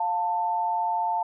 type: tone pair together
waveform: sine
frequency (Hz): 704 / 889.8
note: F5 / A5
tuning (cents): +14 / +19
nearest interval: major third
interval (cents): 405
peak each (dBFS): -29 / -24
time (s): 0-1.23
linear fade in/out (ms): 5
effects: none